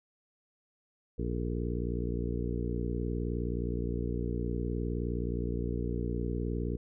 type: harmonic tone with a mistuned harmonic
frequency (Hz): 59.4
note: A#1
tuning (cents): +33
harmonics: 1 / 2 / 3 / 4 / 5 / 6 / 7 / 8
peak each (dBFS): -34 / -37 / -39 / -40 / -41 / -42 / -42 / -43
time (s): 1.18-6.77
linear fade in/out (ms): 10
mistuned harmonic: 8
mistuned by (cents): -59
effects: none